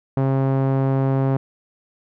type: tone with low-pass filter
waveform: sawtooth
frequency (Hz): 134.5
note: C3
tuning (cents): +48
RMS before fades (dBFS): -19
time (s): 0.17-1.37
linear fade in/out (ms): 2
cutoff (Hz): 890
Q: 0.82
effects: none

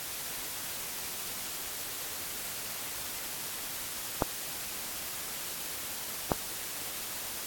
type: clicks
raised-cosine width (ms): 1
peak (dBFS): -10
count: 2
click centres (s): 4.222 / 6.318
effects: white hiss -38 dBFS RMS until 7.46 s + AAC 64 kbps

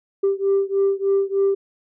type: beating tone pair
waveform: sine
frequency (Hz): 392 / 395.3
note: G4 / G4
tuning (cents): 0 / +15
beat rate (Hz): 3.3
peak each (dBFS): -18 / -19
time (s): 0.23-1.55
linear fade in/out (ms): 10
effects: tanh soft clip ceiling -12 dBFS

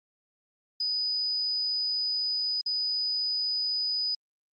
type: tone with dropouts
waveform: sine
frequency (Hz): 4978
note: D#8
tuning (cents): 0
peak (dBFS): -26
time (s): 0.8-4.15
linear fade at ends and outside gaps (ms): 5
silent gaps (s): 2.613-2.66
effects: Opus 32 kbps

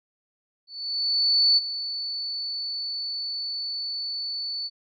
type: tone with ADSR envelope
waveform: sine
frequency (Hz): 4475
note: C#8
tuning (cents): +16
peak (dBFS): -15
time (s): 0.67-4.7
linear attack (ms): 900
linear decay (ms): 27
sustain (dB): -13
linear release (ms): 40
effects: none

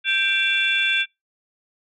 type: tone cluster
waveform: sine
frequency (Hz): 1574 / 2347 / 2717 / 3462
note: G6 / D7 / F7 / A7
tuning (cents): +7 / -2 / -48 / -29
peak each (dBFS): -23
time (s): 0.04-1.06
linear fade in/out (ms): 50
effects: noise-tail reverb RT60 0.2 s tail -25 dB re dry + tanh soft clip ceiling -8 dBFS

